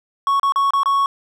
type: tone with dropouts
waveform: triangle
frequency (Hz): 1108.7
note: C#6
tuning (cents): 0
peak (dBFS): -12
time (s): 0.27-1.06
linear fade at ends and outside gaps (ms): 1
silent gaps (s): 0.397-0.431 / 0.522-0.559 / 0.706-0.735 / 0.833-0.858
effects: none